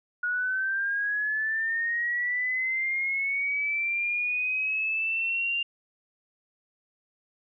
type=linear sweep; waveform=sine; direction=up; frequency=1446 to 2794 Hz; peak=-25 dBFS; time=0.23-5.63 s; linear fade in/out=5 ms; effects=none